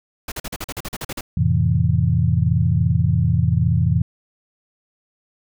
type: noise bursts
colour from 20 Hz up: pink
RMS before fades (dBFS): -28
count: 12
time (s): 0.28-1.21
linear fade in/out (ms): 5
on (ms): 39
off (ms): 42
type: chord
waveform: sine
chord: F major seventh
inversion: none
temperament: equal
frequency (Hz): 87.31 / 110 / 130.81 / 164.81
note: F2 / A2 / C3 / E3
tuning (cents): 0 / 0 / 0 / 0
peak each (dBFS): -20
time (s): 1.37-4.02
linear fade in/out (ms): 5
effects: none